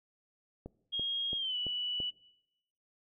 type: click train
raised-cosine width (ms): 2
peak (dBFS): -29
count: 5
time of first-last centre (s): 0.66-2.002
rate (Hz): 2.98
type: tone with pitch glide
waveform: sine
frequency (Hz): 3261 to 2956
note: G#7 to F#7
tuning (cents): -32 to -2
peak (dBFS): -32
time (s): 0.92-2.11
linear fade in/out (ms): 20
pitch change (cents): -170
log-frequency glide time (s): 1.37-1.56
effects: noise-tail reverb RT60 0.9 s tail -21 dB re dry